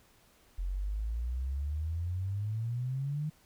sine exponential sweep, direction up, 43.65 to 155.56 Hz, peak -31 dBFS, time 0.58-3.3 s, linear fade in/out 10 ms, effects pink hiss -64 dBFS RMS until 3.45 s

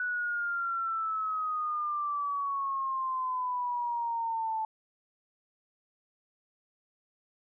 sine exponential sweep, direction down, 1483 to 875 Hz, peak -29 dBFS, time 0-4.65 s, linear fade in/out 2 ms, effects none

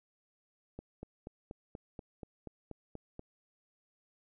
click train, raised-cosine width 2 ms, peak -30 dBFS, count 11, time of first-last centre 0.79-3.194 s, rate 4.16 Hz, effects none

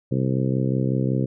harmonic tone, 65.41 Hz, C2, in tune, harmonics 2 / 3 / 4 / 5 / 6 / 7 / 8, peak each -22 / -26 / -28 / -30 / -32 / -33 / -34 dBFS, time 0.11-1.26 s, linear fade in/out 10 ms, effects none

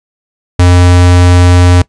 square tone, 89 Hz, F2, 33 cents sharp, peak -3 dBFS, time 0.59-1.82 s, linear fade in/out 5 ms, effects noise-tail reverb RT60 0.1 s tail -20 dB re dry + resampled to 22050 Hz

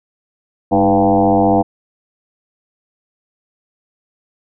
sine tone with frequency modulation, 497.5 Hz, B4, 13 cents sharp, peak -9 dBFS, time 0.71-1.63 s, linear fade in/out 20 ms, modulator 95.2 Hz, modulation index 3.5, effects none

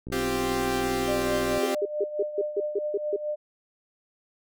click train, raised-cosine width 3 ms, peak -25 dBFS, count 95, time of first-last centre 0.07-1.576 s, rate 62.4 Hz
sawtooth chord, C suspended fourth, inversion none, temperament equal, 261.6 / 349.2 / 392 Hz, C4 / F4 / G4, 0 / 0 / 0 cents, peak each -26 / -28 / -24 dBFS, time 0.12-1.75 s, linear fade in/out 5 ms
sine tone with tremolo, 600 Hz, D5, 37 cents sharp, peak -25 dBFS, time 1.07-3.36 s, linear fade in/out 20 ms, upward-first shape triangle, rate 4.6 Hz, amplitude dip 70%
sine tone bursts, 406.4 Hz, G#4, 38 cents flat, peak -22 dBFS, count 9, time 1.63-3.163 s, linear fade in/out 5 ms, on 37 ms, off 150 ms
effects none

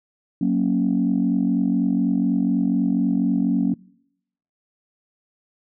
sine chord, F# major, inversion none, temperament equal, 185 / 233.1 / 277.2 Hz, F#3 / A#3 / C#4, 0 / 0 / 0 cents, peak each -21 dBFS, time 0.41-3.74 s, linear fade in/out 5 ms, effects noise-tail reverb RT60 0.8 s tail -25 dB re dry + tanh soft clip ceiling -10 dBFS

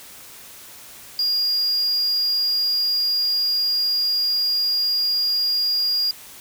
triangle tone, 4832 Hz, D8, 48 cents sharp, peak -17 dBFS, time 1.19-6.11 s, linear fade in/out 2 ms, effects white hiss -42 dBFS RMS until 6.4 s

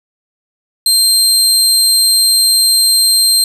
25% pulse tone, 4167 Hz, C8, 8 cents flat, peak -3 dBFS, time 0.86-3.44 s, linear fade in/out 2 ms, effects 7-bit

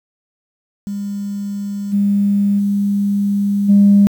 sine tone with level steps, 201.6 Hz, G3, 49 cents sharp, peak -20 / -11 / -13 / -5 dBFS, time 0.87-4.07 s, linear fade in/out 0 ms, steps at 1.92 / 2.58 / 3.68 s, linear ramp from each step 20 ms, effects tanh soft clip ceiling -2 dBFS + 7-bit

